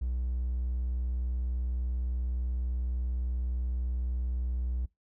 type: tone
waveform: triangle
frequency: 61.74 Hz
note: B1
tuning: in tune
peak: -26 dBFS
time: 0.01-4.86 s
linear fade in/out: 10 ms
effects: noise-tail reverb RT60 0.2 s tail -26 dB re dry + tanh soft clip ceiling -22 dBFS